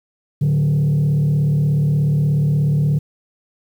sine tone with frequency modulation, 146.83 Hz, D3, in tune, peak -11 dBFS, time 0.41-2.99 s, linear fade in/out 10 ms, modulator 36.7 Hz, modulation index 0.55, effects tanh soft clip ceiling -12 dBFS + 8-bit

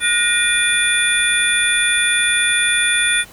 sine tone cluster, 1450 / 1864 / 2419 / 3488 / 9520 Hz, F#6 / A#6 / D#7 / A7 / D9, -35 / -1 / -49 / -16 / +22 cents, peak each -20 dBFS, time 0-3.25 s, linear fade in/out 50 ms, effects pink hiss -42 dBFS RMS until 3.32 s

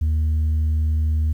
sine tone, 77.78 Hz, D#2, in tune, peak -14 dBFS, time 0.01-1.33 s, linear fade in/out 10 ms, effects tanh soft clip ceiling -16 dBFS + 9-bit

